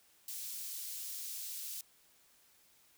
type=high-pass noise; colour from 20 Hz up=white; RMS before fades=-43 dBFS; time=0.28-1.81 s; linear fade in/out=2 ms; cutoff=4300 Hz; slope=12 dB/octave; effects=white hiss -67 dBFS RMS until 2.97 s